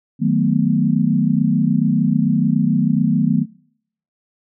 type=chord; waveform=sine; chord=B dominant seventh; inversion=first; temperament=equal; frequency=155.56 / 185 / 220 / 246.9 Hz; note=D#3 / F#3 / A3 / B3; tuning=0 / 0 / 0 / 0 cents; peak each=-19 dBFS; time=0.19-3.46 s; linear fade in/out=50 ms; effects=noise-tail reverb RT60 0.7 s tail -26 dB re dry